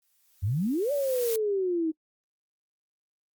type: noise with exponential growth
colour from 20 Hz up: blue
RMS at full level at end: -32 dBFS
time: 0.02-1.36 s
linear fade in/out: 2 ms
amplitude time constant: 290 ms
type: exponential two-way sweep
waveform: sine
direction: up then down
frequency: 87.31 to 587.3 to 311.4 Hz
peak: -24 dBFS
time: 0.42-1.92 s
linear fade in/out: 20 ms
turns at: 0.92 s
effects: noise-tail reverb RT60 0.1 s tail -26 dB re dry + Opus 48 kbps

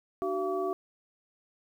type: tone cluster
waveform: sine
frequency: 302.6 / 378.1 / 683 / 1145 Hz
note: D#4 / F#4 / F5 / D6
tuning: -48 / +38 / -39 / -44 cents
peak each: -39 / -30 / -34 / -37 dBFS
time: 0.22-0.73 s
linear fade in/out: 0 ms
effects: 10-bit

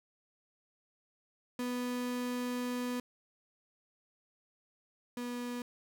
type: tone pair in turn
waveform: 35% pulse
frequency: 246.9 / 243.6 Hz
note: B3 / B3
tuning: 0 / -24 cents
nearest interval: unison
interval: 24 cents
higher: first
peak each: -32 / -35 dBFS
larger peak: first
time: 1.59-3 / 5.17-5.62 s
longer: first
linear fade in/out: 2 ms
effects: none

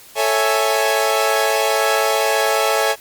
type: chord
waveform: sawtooth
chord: A major seventh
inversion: none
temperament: equal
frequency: 440 / 554.4 / 659.3 / 830.6 Hz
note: A4 / C#5 / E5 / G#5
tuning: 0 / 0 / 0 / 0 cents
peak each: -17 dBFS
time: 0.15-2.96 s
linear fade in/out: 50 ms
effects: white hiss -43 dBFS RMS until 3 s + Opus 48 kbps

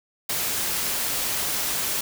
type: noise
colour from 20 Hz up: white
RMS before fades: -26 dBFS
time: 0.29-2.01 s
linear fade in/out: 5 ms
effects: none

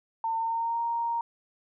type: tone with pitch glide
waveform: sine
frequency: 904 to 932.1 Hz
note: A5 to A#5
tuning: +47 to 0 cents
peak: -26 dBFS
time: 0.24-1.21 s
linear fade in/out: 2 ms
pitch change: +53 cents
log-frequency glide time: 0.36-0.81 s
effects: none

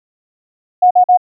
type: tone bursts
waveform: sine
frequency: 726 Hz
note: F#5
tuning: 33 cents flat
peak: -5 dBFS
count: 3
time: 0.82-1.174 s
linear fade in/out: 10 ms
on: 88 ms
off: 45 ms
effects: none

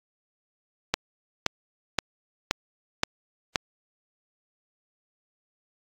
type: click train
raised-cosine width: 0.2 ms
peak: -4 dBFS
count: 6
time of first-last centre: 0.94-3.558 s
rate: 1.91 Hz
effects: AAC 48 kbps

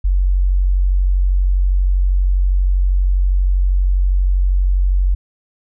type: tone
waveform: sine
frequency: 46.25 Hz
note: F#1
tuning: in tune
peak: -11 dBFS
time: 0.04-5.15 s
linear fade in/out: 10 ms
effects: none

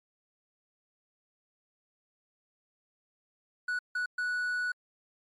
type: tone bursts at uneven times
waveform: triangle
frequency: 1474 Hz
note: F#6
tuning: 7 cents flat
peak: -27 dBFS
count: 3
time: 3.68-3.79 / 3.95-4.06 / 4.18-4.72 s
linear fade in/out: 5 ms
effects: MP3 48 kbps

